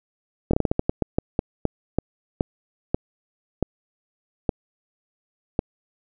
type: slowing click train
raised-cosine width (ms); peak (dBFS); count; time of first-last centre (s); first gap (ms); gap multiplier
2; -6; 18; 0.51-5.591; 24; 1.27
effects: none